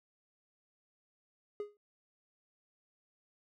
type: tone with exponential decay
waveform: triangle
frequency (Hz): 413.9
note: G#4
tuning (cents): -6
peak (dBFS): -31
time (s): 1.6-1.77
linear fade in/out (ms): 1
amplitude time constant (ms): 35
effects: none